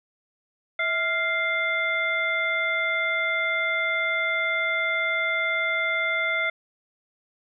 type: harmonic tone with a mistuned harmonic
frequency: 698 Hz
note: F5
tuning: 1 cent flat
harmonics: 1 / 2 / 3 / 5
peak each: -31 / -28 / -24 / -36 dBFS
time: 0.79-6.5 s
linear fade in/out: 5 ms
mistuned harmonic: 1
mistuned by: -120 cents
effects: none